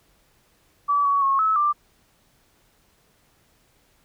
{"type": "tone with pitch steps", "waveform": "sine", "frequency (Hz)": [1150, 1126, 1092, 1297, 1182], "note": ["D6", "C#6", "C#6", "E6", "D6"], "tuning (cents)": [-37, 27, -26, -28, 11], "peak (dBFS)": -17, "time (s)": [0.88, 1.73], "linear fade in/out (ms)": 20, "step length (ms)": 170, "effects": ["pink hiss -62 dBFS RMS until 4.04 s"]}